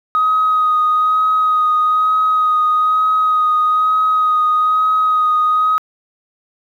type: tone with vibrato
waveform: sine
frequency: 1254 Hz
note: D#6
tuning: 13 cents sharp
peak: -10 dBFS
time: 0.15-5.78 s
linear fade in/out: 0 ms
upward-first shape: sine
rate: 1.1 Hz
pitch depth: 17 cents each way
effects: tanh soft clip ceiling -7 dBFS + 8-bit